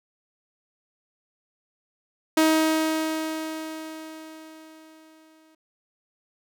sawtooth tone with exponential decay, 316.4 Hz, D#4, 29 cents sharp, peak -12 dBFS, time 2.37-5.55 s, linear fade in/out 5 ms, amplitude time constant 690 ms, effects none

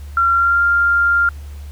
sine tone with pitch glide, 1371 to 1395.8 Hz, F6 to F6, -32 to -1 cents, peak -11 dBFS, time 0.17-1.29 s, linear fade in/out 2 ms, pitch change +31 cents, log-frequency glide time 0.31-0.63 s, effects added 72 Hz sine -29 dBFS peak until 1.71 s + pink hiss -47 dBFS RMS until 1.71 s

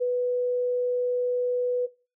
sine tone, 493.9 Hz, B4, in tune, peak -22 dBFS, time 0-1.87 s, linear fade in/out 20 ms, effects noise-tail reverb RT60 0.3 s tail -18 dB re dry

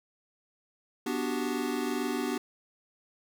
square chord, G major seventh, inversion first, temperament equal, 246.9 / 293.7 / 370 / 392 Hz, B3 / D4 / F#4 / G4, 0 / 0 / 0 / 0 cents, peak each -34 / -35 / -37 / -37 dBFS, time 1.06-2.38 s, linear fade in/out 5 ms, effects none

